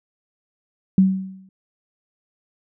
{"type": "tone with exponential decay", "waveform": "sine", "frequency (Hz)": 190, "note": "F#3", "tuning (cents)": 46, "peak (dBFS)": -8, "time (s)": [0.98, 1.49], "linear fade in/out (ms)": 2, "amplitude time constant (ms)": 110, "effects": []}